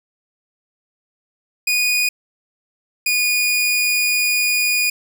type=tone pair in turn; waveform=sawtooth; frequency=2467 / 2453 Hz; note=D#7 / D#7; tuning=-15 / -25 cents; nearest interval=unison; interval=10 cents; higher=first; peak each=-12 dBFS; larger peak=neither; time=1.67-2.09 / 3.06-4.9 s; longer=second; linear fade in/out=5 ms; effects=none